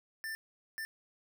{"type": "tone bursts at uneven times", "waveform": "square", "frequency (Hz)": 1781, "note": "A6", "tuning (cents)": 21, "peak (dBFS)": -38, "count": 2, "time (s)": [[0.24, 0.35], [0.78, 0.85]], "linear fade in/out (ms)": 0, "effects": []}